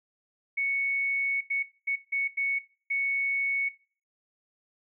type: tone bursts at uneven times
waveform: sine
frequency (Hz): 2217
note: C#7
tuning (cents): 0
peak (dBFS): -25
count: 6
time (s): 0.57-1.41 / 1.5-1.63 / 1.87-1.96 / 2.12-2.28 / 2.37-2.59 / 2.9-3.69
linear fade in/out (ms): 10
effects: noise-tail reverb RT60 0.4 s tail -19 dB re dry